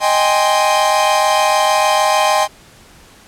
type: chord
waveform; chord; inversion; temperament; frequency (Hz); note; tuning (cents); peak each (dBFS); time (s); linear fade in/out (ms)
45% pulse; Ab major seventh; second; equal; 622.3 / 784 / 830.6 / 1046.5; Eb5 / G5 / Ab5 / C6; 0 / 0 / 0 / 0; -17; 0-2.48; 50
effects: pink hiss -44 dBFS RMS until 3.27 s + low-pass 11000 Hz 12 dB/octave